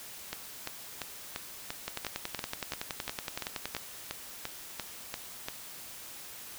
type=two click trains; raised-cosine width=0.2 ms; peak=-16 / -17 dBFS; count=21 / 16; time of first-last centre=1.88-3.749 / 0.33-5.485 s; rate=10.7 / 2.91 Hz; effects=white hiss -46 dBFS RMS until 6.58 s